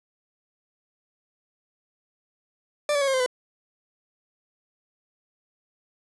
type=tone with pitch steps; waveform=40% pulse; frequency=590 / 571.2 / 553 / 535.4 / 518.4 / 501.9 Hz; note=D5 / D5 / C#5 / C5 / C5 / B4; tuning=+8 / -48 / -4 / +40 / -16 / +28 cents; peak=-20 dBFS; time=2.89-3.262 s; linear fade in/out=2 ms; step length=62 ms; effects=resampled to 24000 Hz + 8-bit